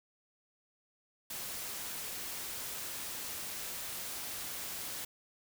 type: noise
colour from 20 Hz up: white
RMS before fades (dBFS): -41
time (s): 1.3-5.05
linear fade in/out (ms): 5
effects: none